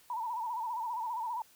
sine tone with vibrato, 932.3 Hz, A#5, in tune, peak -33 dBFS, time 0.1-1.42 s, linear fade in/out 2 ms, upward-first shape sine, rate 15 Hz, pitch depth 110 cents each way, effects white hiss -62 dBFS RMS until 1.55 s

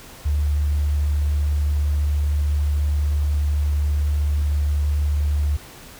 sine tone, 73.42 Hz, D2, in tune, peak -17 dBFS, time 0.25-5.57 s, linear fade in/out 10 ms, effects pink hiss -42 dBFS RMS until 5.99 s

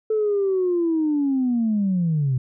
sine linear sweep, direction down, 440 to 123.47 Hz, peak -17 dBFS, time 0.1-2.38 s, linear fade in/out 5 ms, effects tanh soft clip ceiling -14 dBFS

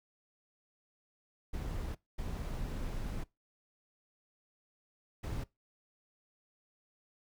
brown noise bursts at uneven times, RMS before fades -38 dBFS, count 3, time 1.53-1.95 / 2.18-3.24 / 5.23-5.44 s, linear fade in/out 10 ms, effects noise-tail reverb RT60 0.2 s tail -21 dB re dry

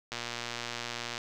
click train, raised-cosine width 0.2 ms, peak -18 dBFS, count 127, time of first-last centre 0.12-1.179 s, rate 119 Hz, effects none

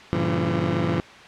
20% pulse chord, G diminished seventh, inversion none, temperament just, 98 / 117.6 / 141.12 / 169.34 Hz, G2 / Bb2 / Db3 / Fb3, 0 / +16 / +31 / +47 cents, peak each -23 / -24 / -24 / -19 dBFS, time 0.13-1 s, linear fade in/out 0 ms, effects white hiss -43 dBFS RMS until 1.27 s + low-pass 3000 Hz 12 dB/octave

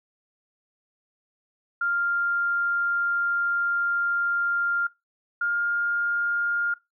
sine tone pair in turn, 1396.9 / 1409.9 Hz, F6 / F6, 0 / +16 cents, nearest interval unison, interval 16 cents, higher second, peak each -22 dBFS, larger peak neither, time 1.81-4.87 / 5.41-6.74 s, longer first, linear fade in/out 5 ms, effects noise-tail reverb RT60 0.2 s tail -20 dB re dry

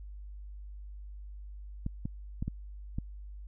clicks, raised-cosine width 5 ms, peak -21 dBFS, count 5, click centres 1.864 / 2.055 / 2.425 / 2.48 / 2.985 s, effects added 50 Hz sine -42 dBFS peak until 3.47 s

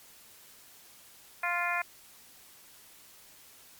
harmonic tone, 349.2 Hz, F4, in tune, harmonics 2 / 3 / 4 / 5 / 6 / 7, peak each -35 / -35 / -35 / -35 / -35 / -35 dBFS, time 1.43-1.82 s, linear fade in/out 5 ms, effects white hiss -55 dBFS RMS until 3.79 s + MP3 96 kbps

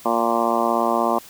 harmonic tone, 116.54 Hz, A#2, in tune, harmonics 2 / 3 / 4 / 5 / 6 / 7 / 8 / 9 / 10, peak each -26 / -26 / -29 / -25 / -24 / -27 / -27 / -24 / -29 dBFS, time 0.05-1.19 s, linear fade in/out 10 ms, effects white hiss -44 dBFS RMS until 1.29 s

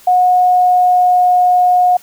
sine tone with pitch glide, 727 to 722.4 Hz, F#5 to F#5, -31 to -42 cents, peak -7 dBFS, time 0.07-1.97 s, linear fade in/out 5 ms, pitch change -11 cents, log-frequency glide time 0.23-1.34 s, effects white hiss -43 dBFS RMS until 2.02 s

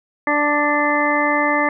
harmonic tone, 293.7 Hz, D4, in tune, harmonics 1 / 2 / 3 / 4 / 6 / 7, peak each -22 / -22 / -22 / -22 / -22 / -22 dBFS, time 0.27-1.69 s, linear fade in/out 2 ms, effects none

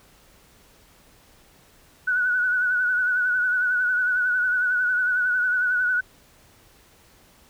sine tone with vibrato, 1479 Hz, F#6, 1 cent flat, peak -19 dBFS, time 2.07-6.01 s, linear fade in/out 10 ms, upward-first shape triangle, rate 11 Hz, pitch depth 54 cents each way, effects pink hiss -55 dBFS RMS until 7.49 s

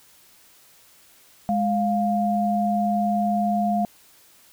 sine tone pair together, 207.7 / 702 Hz, G#3 / F5, 0 / +9 cents, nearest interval octave + major sixth, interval 2109 cents, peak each -22 dBFS, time 1.49-3.85 s, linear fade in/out 0 ms, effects white hiss -54 dBFS RMS until 4.52 s

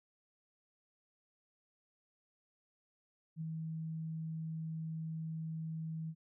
sine tone with ADSR envelope, 160.4 Hz, E3, 47 cents flat, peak -36 dBFS, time 3.36-6.15 s, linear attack 53 ms, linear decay 6 ms, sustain -2 dB, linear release 59 ms, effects none

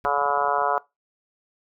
brown noise with exponential decay, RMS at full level -42 dBFS, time 0.04-0.22 s, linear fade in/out 2 ms, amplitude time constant 39 ms
harmonic tone, 142.9 Hz, D3, 47 cents flat, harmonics 3 / 4 / 5 / 6 / 7 / 8 / 9 / 10, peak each -31 / -29 / -26 / -31 / -26 / -31 / -28 / -31 dBFS, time 0.05-0.78 s, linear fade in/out 0 ms
clicks, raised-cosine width 1 ms, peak -32 dBFS, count 10, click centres 0.18 / 0.218 / 0.258 / 0.303 / 0.375 / 0.415 / 0.446 / 0.483 / 0.583 / 0.619 s
effects noise-tail reverb RT60 0.2 s tail -21 dB re dry

